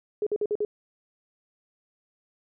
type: tone bursts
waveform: sine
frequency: 418.7 Hz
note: G#4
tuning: 14 cents sharp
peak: -23 dBFS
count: 5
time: 0.22-0.65 s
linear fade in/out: 2 ms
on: 46 ms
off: 50 ms
effects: none